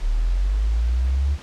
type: linear sweep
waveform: sine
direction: up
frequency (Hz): 34.65 to 72.9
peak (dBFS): -17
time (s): 0-1.38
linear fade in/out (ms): 50
effects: pink hiss -42 dBFS RMS until 1.42 s + low-pass 6000 Hz 12 dB/octave